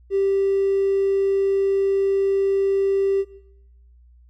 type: tone with hard clipping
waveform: triangle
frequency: 392 Hz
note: G4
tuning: in tune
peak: -17 dBFS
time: 0.1-3.25 s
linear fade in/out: 50 ms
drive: 3 dB
effects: noise-tail reverb RT60 0.8 s tail -17 dB re dry + added 60 Hz sine -48 dBFS peak until 4.29 s